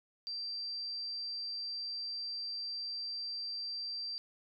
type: tone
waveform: sine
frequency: 4699 Hz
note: D8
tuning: in tune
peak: -37 dBFS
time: 0.27-4.18 s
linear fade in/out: 0 ms
effects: none